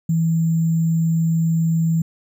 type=tone with sample-and-hold; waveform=sine; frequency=163.6 Hz; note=E3; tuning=13 cents flat; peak=-15 dBFS; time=0.09-2.02 s; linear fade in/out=5 ms; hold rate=7350 Hz; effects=none